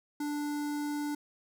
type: tone with notch filter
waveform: square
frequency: 293.7 Hz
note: D4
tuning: in tune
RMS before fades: -34 dBFS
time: 0.2-1.15 s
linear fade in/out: 5 ms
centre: 2800 Hz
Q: 1.2
effects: none